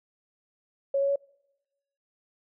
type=tone with pitch steps; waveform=sine; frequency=552 / 556.2 / 560.4 Hz; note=C#5 / C#5 / C#5; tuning=-7 / +6 / +19 cents; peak=-22 dBFS; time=0.94-1.159 s; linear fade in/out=5 ms; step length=73 ms; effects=noise-tail reverb RT60 0.9 s tail -24 dB re dry